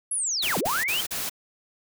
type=linear two-way sweep; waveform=sine; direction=down then up; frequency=11000 to 136.3 to 3201 Hz; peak=-24 dBFS; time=0.11-1.01 s; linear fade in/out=5 ms; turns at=0.58 s
type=noise bursts; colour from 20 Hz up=white; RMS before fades=-30 dBFS; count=4; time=0.42-1.297 s; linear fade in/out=10 ms; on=190 ms; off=39 ms
type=clicks; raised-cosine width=2 ms; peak=-22 dBFS; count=2; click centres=0.659 / 0.667 s
effects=none